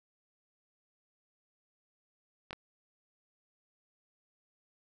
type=clicks; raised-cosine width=0.3 ms; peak=-24 dBFS; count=2; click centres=2.508 / 2.53 s; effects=none